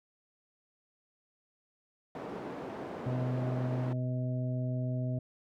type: band-pass noise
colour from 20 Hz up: white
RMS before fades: -41 dBFS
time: 2.15-3.93 s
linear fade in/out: 2 ms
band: 160 to 600 Hz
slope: 12 dB/octave
type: harmonic tone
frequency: 126.4 Hz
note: B2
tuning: 41 cents sharp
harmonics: 1 / 2 / 3 / 4 / 5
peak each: -31 / -38 / -50 / -52 / -42 dBFS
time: 3.06-5.19 s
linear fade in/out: 5 ms
effects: none